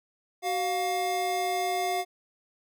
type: tone pair together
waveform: square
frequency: 375.6 / 709 Hz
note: F#4 / F5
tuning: +26 / +26 cents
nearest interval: major seventh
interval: 1100 cents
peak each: -33 / -28 dBFS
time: 0.42-2.05 s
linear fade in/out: 50 ms
effects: none